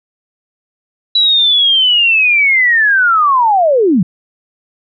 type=linear sweep; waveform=sine; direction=down; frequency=3951 to 156.4 Hz; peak=-7 dBFS; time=1.15-4.03 s; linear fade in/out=5 ms; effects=none